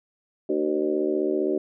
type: harmonic tone with a mistuned harmonic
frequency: 75.5 Hz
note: D2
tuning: 48 cents sharp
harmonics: 3 / 4 / 5 / 6 / 7 / 8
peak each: -35 / -27 / -24 / -35 / -32 / -32 dBFS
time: 0.49-1.58 s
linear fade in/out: 5 ms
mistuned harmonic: 6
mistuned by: +46 cents
effects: none